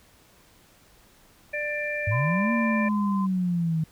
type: harmonic tone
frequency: 592 Hz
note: D5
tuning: 14 cents sharp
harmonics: 1 / 3 / 4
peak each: -31 / -31 / -31 dBFS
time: 1.53-2.89 s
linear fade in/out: 10 ms
type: linear two-way sweep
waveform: sine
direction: up then down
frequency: 95.2 to 233.1 to 156.7 Hz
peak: -22 dBFS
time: 2.07-3.84 s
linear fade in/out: 5 ms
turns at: 2.52 s
type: tone with pitch glide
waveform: sine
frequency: 1021 to 1028.7 Hz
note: C6 to C6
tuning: -43 to -30 cents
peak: -30 dBFS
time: 2.11-3.27 s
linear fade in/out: 20 ms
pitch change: +13 cents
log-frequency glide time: 2.83-3.15 s
effects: pink hiss -57 dBFS RMS until 3.91 s